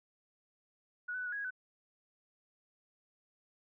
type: tone with pitch steps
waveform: sine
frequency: 1461 / 1502 / 1490 / 1458 / 1659 / 1649 / 1507 Hz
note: F#6 / F#6 / F#6 / F#6 / G#6 / G#6 / F#6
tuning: -22 / +26 / +12 / -26 / -2 / -13 / +31 cents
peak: -36 dBFS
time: 1.08-1.507 s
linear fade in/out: 10 ms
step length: 61 ms
effects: none